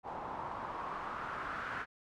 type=noise with low-pass filter sweep; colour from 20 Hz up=white; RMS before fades=-41 dBFS; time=0.03-1.86 s; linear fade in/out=50 ms; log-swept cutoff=860 to 1500 Hz; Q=3.7; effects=none